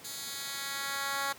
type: tone with high-pass filter sweep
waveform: 10% pulse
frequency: 277.2 Hz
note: C#4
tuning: in tune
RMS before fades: -36 dBFS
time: 0.04-1.33 s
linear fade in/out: 10 ms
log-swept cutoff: 5100 to 880 Hz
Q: 0.78
effects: pink hiss -51 dBFS RMS until 1.38 s + high-pass 150 Hz 12 dB/octave